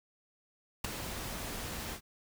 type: noise with ADSR envelope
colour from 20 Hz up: pink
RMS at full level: -30 dBFS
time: 0.84-2.01 s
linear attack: 7 ms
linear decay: 9 ms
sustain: -10 dB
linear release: 83 ms
effects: none